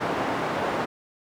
white band-pass noise, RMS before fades -27 dBFS, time 0-0.86 s, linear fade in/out 20 ms, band 150 to 1000 Hz, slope 12 dB/octave, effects none

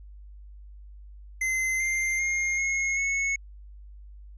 square tone with pitch steps, 2064 / 2096 / 2129 / 2163 / 2197 Hz, C7 / C7 / C7 / C#7 / C#7, -24 / +2 / +30 / -43 / -16 cents, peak -25 dBFS, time 1.41-3.36 s, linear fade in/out 5 ms, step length 390 ms, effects added 50 Hz sine -43 dBFS peak until 4.37 s + resampled to 22050 Hz

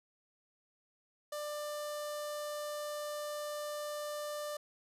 sawtooth tone with notch filter, 594 Hz, D5, 20 cents sharp, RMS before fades -40 dBFS, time 1.32-4.57 s, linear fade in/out 5 ms, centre 2300 Hz, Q 1.7, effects resampled to 32000 Hz

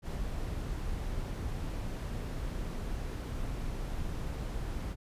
brown noise, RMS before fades -36 dBFS, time 0.02-4.96 s, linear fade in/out 50 ms, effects resampled to 32000 Hz

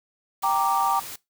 white noise, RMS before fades -37 dBFS, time 0.42-1.16 s, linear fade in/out 5 ms
sine chord, G minor, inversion none, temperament equal, 784 / 932.3 / 1174.7 Hz, G5 / Bb5 / D6, 0 / 0 / 0 cents, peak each -24 dBFS, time 0.43-1 s, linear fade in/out 10 ms
effects noise-tail reverb RT60 0.2 s tail -21 dB re dry

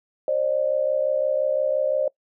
sine tone pair together, 536.2 / 602 Hz, C5 / D5, +42 / +43 cents, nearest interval major second, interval 201 cents, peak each -22 dBFS, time 0.28-2.08 s, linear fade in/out 2 ms, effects noise-tail reverb RT60 0.1 s tail -23 dB re dry

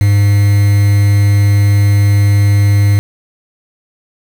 triangle tone with quantisation, 101.6 Hz, G#2, 38 cents flat, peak -4 dBFS, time 0.01-2.99 s, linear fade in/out 0 ms, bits 4, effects none

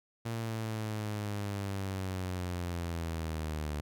sawtooth linear sweep, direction down, 115.5 to 74 Hz, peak -30 dBFS, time 0.25-3.81 s, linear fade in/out 10 ms, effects none

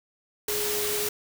sine tone in noise, 417.5 Hz, G#4, 9 cents sharp, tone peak -30 dBFS, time 0.48-1.09 s, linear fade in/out 5 ms, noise white, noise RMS -29 dBFS, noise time 0.48-1.09 s, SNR -4 dB, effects none

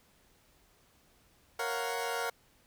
20% pulse chord, Gb major seventh, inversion first, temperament equal, 466.2 / 554.4 / 698.5 / 740 Hz, Bb4 / Db5 / F5 / Gb5, 0 / 0 / 0 / 0 cents, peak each -31 / -35 / -35 / -34 dBFS, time 1.59-2.3 s, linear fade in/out 5 ms, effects pink hiss -66 dBFS RMS until 2.66 s

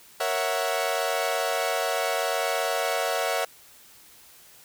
sawtooth chord, F# dominant seventh, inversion first, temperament equal, 466.2 / 554.4 / 659.3 / 740 Hz, A#4 / C#5 / E5 / F#5, 0 / 0 / 0 / 0 cents, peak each -28 / -26 / -25 / -26 dBFS, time 0.2-3.45 s, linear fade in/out 5 ms, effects white hiss -52 dBFS RMS until 4.64 s

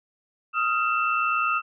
sine tone cluster, 1256 / 1376 / 2671 Hz, D#6 / F6 / E7, +16 / -26 / +22 cents, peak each -24 / -26 / -27 dBFS, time 0.53-1.62 s, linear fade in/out 50 ms, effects none

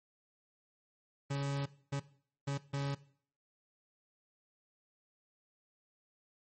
40% pulse tone bursts at uneven times, 140 Hz, C#3, 18 cents sharp, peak -32 dBFS, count 4, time 1.3-1.66 / 1.92-2 / 2.47-2.58 / 2.73-2.95 s, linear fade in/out 10 ms, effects noise-tail reverb RT60 0.5 s tail -17 dB re dry + MP3 32 kbps

